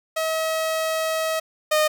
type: tone pair in turn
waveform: sawtooth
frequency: 640 / 614.3 Hz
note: D#5 / D#5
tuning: +49 / -22 cents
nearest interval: minor second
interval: 71 cents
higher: first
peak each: -18 / -13 dBFS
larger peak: second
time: 0.16-1.4 / 1.71-1.88 s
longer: first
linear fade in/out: 10 ms
effects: none